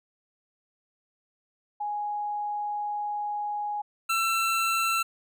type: tone pair in turn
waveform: sine / 25% pulse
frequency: 830.6 / 1342 Hz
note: G#5 / E6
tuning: 0 / +31 cents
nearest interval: minor sixth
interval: 831 cents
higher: second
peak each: -28 / -20 dBFS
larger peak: second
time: 1.8-3.82 / 4.09-5.03 s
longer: first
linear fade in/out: 10 ms
effects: none